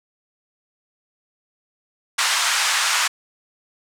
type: band-pass noise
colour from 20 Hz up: pink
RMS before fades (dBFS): -20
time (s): 2.18-3.08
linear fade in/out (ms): 10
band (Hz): 1000 to 9200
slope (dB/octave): 24
effects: none